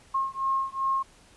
sine beating tone pair, 1074 / 1076.6 Hz, C6 / C6, +45 / +49 cents, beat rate 2.6 Hz, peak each -28 dBFS, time 0.14-1.03 s, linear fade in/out 10 ms, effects pink hiss -56 dBFS RMS until 1.36 s + resampled to 24000 Hz

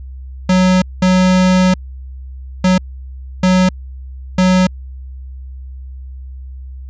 square tone bursts at uneven times, 184.6 Hz, F#3, 4 cents flat, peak -9 dBFS, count 5, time 0.49-0.82 / 1.02-1.74 / 2.64-2.78 / 3.43-3.69 / 4.38-4.67 s, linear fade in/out 5 ms, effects added 65 Hz sine -27 dBFS peak until 6.89 s + resampled to 16000 Hz

